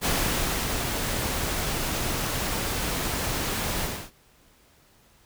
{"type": "noise with ADSR envelope", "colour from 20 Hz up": "pink", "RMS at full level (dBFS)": -24, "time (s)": [0.01, 4.11], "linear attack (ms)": 41, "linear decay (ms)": 630, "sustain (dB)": -4, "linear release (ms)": 300, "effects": ["pink hiss -59 dBFS RMS until 5.25 s"]}